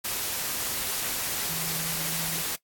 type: tone in noise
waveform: sine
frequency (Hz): 163.9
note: E3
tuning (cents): -10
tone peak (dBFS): -39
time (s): 1.48-2.42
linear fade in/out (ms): 10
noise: white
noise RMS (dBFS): -30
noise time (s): 0.04-2.56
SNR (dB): -12
effects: noise-tail reverb RT60 0.1 s tail -20 dB re dry + AAC 64 kbps